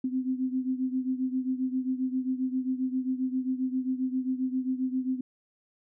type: beating tone pair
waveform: sine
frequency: 256.2 / 263.7 Hz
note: C4 / C4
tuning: -36 / +14 cents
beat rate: 7.5 Hz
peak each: -28 / -32 dBFS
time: 0.04-5.21 s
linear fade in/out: 5 ms
effects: none